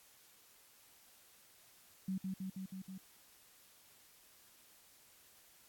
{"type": "tone with echo", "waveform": "sine", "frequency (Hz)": 189.5, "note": "F#3", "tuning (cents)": 42, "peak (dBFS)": -35, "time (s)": [2.08, 2.18], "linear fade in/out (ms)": 5, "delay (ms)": 160, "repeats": 5, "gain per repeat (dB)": -2, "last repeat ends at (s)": 2.98, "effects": ["white hiss -64 dBFS RMS until 5.68 s", "AAC 64 kbps"]}